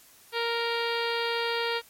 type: harmonic tone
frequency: 466.2 Hz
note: A#4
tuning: in tune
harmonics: 1 / 2 / 3 / 4 / 5 / 6 / 7 / 8 / 9 / 10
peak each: -30 / -33 / -35 / -36 / -37 / -38 / -38 / -39 / -40 / -40 dBFS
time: 0.32-1.82 s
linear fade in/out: 50 ms
effects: white hiss -55 dBFS RMS until 1.89 s + MP3 64 kbps